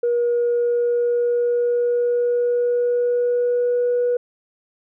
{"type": "tone with pitch glide", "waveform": "sine", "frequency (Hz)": [478, 487.2], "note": ["A#4", "B4"], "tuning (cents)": [43, -24], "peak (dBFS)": -15, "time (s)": [0.03, 4.17], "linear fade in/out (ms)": 5, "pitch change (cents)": 33, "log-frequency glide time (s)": [0.51, 3.79], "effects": ["tanh soft clip ceiling -13 dBFS"]}